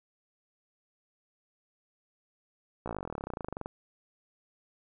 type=slowing click train; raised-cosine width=1 ms; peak=-22 dBFS; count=29; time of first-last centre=2.86-3.659 s; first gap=16 ms; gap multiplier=1.04; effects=none